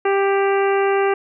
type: harmonic tone with a mistuned harmonic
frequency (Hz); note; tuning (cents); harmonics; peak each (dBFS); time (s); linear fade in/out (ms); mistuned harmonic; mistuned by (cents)
394.3; G4; +10; 1 / 2 / 3 / 4 / 5 / 6 / 7; -16 / -22 / -26 / -28 / -30 / -32 / -33; 0.05-1.14; 5; 6; -19
effects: none